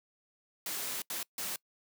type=noise bursts at uneven times; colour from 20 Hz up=white; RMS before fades=-37 dBFS; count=3; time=0.66-1.02 / 1.1-1.23 / 1.38-1.56 s; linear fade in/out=2 ms; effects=noise-tail reverb RT60 0.1 s tail -24 dB re dry + high-pass 150 Hz 12 dB/octave